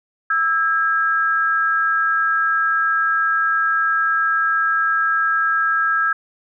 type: tone pair together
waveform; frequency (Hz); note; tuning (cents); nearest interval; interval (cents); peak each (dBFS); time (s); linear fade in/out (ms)
sine; 1318.5 / 1627.4; E6 / G#6; 0 / -36; major third; 364; -18; 0.3-6.13; 5
effects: none